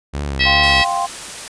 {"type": "tone with vibrato", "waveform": "sawtooth", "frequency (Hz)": 69.3, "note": "C#2", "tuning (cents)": 0, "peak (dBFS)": -17, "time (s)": [0.13, 0.83], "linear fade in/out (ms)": 20, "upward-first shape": "triangle", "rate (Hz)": 2.6, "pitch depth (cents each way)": 98}
{"type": "harmonic tone", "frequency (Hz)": 648, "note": "E5", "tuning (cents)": -30, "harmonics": [3, 4, 5, 6, 7, 8], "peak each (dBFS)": [-16, -18, -20, -22, -23, -24], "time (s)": [0.39, 0.85], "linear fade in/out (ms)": 20}
{"type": "chord", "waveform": "sine", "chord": "F suspended second", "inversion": "none", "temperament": "just", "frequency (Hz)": [698.5, 785.8, 1047.7], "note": ["F5", "G5", "C6"], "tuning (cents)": [0, 4, 2], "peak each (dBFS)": -21, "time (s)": [0.45, 1.07], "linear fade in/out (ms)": 20}
{"type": "noise", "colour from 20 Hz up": "white", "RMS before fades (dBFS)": -30, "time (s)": [0.63, 1.48], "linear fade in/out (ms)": 2}
{"effects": ["resampled to 22050 Hz"]}